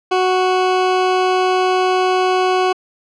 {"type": "tone", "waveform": "20% pulse", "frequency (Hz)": 370, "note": "F#4", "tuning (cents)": 0, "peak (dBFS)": -8, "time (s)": [0.11, 2.73], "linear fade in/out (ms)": 10, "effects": ["low-pass 4000 Hz 12 dB/octave"]}